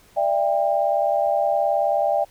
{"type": "tone cluster", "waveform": "sine", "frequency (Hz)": [590, 669, 799], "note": ["D5", "E5", "G5"], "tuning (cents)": [8, 25, 33], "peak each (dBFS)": -22, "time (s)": [0.16, 2.25], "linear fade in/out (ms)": 20, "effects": ["pink hiss -54 dBFS RMS until 2.3 s"]}